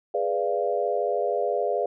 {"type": "chord", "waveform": "sine", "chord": "G# diminished seventh", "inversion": "none", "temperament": "equal with one note detuned", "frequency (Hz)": [415.3, 493.9, 587.3, 691.6], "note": ["G#4", "B4", "D5", "F5"], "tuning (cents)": [0, 0, 0, -17], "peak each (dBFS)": -28, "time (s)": [0.14, 1.86], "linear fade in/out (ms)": 5, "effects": []}